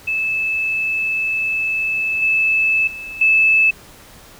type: tone with level steps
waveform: sine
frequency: 2617 Hz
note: E7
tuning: 13 cents flat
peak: -17 / -13 / -28 / -10 dBFS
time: 0.07-3.71 s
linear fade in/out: 10 ms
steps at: 2.22 / 2.87 / 3.21 s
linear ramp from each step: 5 ms
effects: pink hiss -43 dBFS RMS until 4.39 s